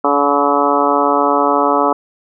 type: harmonic tone with a mistuned harmonic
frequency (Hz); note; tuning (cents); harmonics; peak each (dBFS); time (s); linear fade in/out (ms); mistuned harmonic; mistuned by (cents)
143.3; D3; -42; 2 / 3 / 4 / 5 / 6 / 7 / 8 / 9; -19 / -19 / -19 / -19 / -19 / -19 / -19 / -19; 0.04-1.93; 5; 8; -18
effects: none